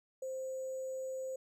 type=tone with sample-and-hold; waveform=sine; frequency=523.3 Hz; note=C5; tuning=in tune; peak=-37 dBFS; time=0.22-1.36 s; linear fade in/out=5 ms; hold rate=7350 Hz; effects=low-pass 12000 Hz 12 dB/octave